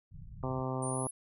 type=low-pass noise; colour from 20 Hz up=pink; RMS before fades=-47 dBFS; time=0.11-0.63 s; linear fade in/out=10 ms; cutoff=170 Hz; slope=48 dB/octave
type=harmonic tone; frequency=130.1 Hz; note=C3; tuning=9 cents flat; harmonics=1 / 2 / 3 / 4 / 5 / 6 / 7 / 8 / 9; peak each=-36 / -39 / -41 / -42 / -43 / -44 / -44 / -45 / -46 dBFS; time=0.43-1.07 s; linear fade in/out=2 ms
type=linear sweep; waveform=sine; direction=up; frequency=8940 to 10680 Hz; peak=-38 dBFS; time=0.82-1.11 s; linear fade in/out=10 ms
effects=none